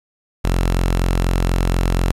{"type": "tone", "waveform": "sawtooth", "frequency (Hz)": 44.13, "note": "F1", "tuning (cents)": 19, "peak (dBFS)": -11, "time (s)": [0.44, 2.12], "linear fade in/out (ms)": 10, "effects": ["resampled to 32000 Hz", "7-bit"]}